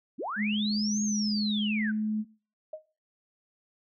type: linear two-way sweep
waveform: sine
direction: up then down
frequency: 170 to 6645 to 1430 Hz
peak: -31 dBFS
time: 0.18-1.92 s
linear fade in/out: 20 ms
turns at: 1.02 s
type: tone with pitch glide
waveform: sine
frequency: 210.5 to 214.8 Hz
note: G#3 to A3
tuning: +24 to -41 cents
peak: -26 dBFS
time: 0.36-2.25 s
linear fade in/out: 50 ms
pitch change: +35 cents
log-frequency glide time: 1.68-1.73 s
type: tone with exponential decay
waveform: sine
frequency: 622.3 Hz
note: D#5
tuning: in tune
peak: -32 dBFS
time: 2.73-2.86 s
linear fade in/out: 5 ms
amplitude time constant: 27 ms
effects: noise-tail reverb RT60 0.4 s tail -22 dB re dry